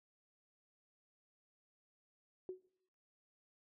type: tone with exponential decay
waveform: sine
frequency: 370.2 Hz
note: F#4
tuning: 1 cent sharp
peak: -38 dBFS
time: 2.49-2.67 s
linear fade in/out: 1 ms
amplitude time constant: 38 ms
effects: noise-tail reverb RT60 0.7 s tail -21 dB re dry